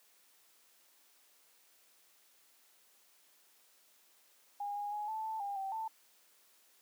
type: tone with pitch steps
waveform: sine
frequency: 815 / 821 / 836 / 876 / 881 / 804 / 776 / 887 Hz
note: G#5 / G#5 / G#5 / A5 / A5 / G5 / G5 / A5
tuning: -33 / -20 / +11 / -8 / +2 / +44 / -18 / +14 cents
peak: -36 dBFS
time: 4.6-5.88 s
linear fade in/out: 5 ms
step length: 160 ms
effects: white hiss -67 dBFS RMS until 6.81 s + high-pass 300 Hz 12 dB/octave